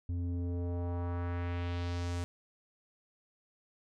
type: tone with low-pass filter sweep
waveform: square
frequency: 87.31 Hz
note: F2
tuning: in tune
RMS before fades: -35 dBFS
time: 0.09-2.24 s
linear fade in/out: 0 ms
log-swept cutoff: 190 to 8600 Hz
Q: 1.4
effects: none